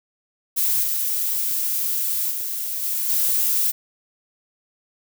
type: noise with level steps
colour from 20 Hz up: violet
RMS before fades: -20 / -23 / -27 / -24 / -20 dBFS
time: 0.56-3.72 s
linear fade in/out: 20 ms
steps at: 0.82 / 2.3 / 2.82 / 3.08 s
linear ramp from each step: 20 ms
effects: none